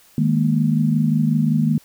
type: chord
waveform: sine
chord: D# suspended fourth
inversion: none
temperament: equal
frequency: 155.56 / 207.7 / 233.1 Hz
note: D#3 / G#3 / A#3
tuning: 0 / 0 / 0 cents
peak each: -18 / -21 / -19 dBFS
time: 0.18-1.78 s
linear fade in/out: 2 ms
effects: white hiss -52 dBFS RMS until 1.84 s